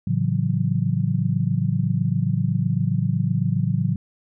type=chord; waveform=sine; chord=F# minor seventh; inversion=first; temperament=just; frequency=111 / 138.75 / 166.5 / 185 Hz; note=A2 / C#3 / E3 / F#3; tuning=+16 / +2 / +18 / 0 cents; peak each=-24 / -23 / -25 / -25 dBFS; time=0.07-3.96 s; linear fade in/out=5 ms; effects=none